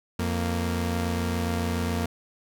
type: tone pair together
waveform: sawtooth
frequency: 87.12 / 231.7 Hz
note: F2 / A#3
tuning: -4 / -10 cents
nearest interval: octave + perfect fourth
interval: 1694 cents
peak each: -23 / -25 dBFS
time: 0.19-2.06 s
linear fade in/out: 5 ms
effects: none